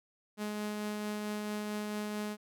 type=tone with tremolo; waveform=sawtooth; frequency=210 Hz; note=G#3; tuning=19 cents sharp; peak=-30 dBFS; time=0.37-2.37 s; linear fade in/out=50 ms; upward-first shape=triangle; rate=4.5 Hz; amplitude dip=25%; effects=none